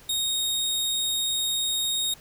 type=tone; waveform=sawtooth; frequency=3729 Hz; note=A#7; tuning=in tune; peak=-21 dBFS; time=0.09-2.14 s; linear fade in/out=5 ms; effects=pink hiss -51 dBFS RMS until 2.2 s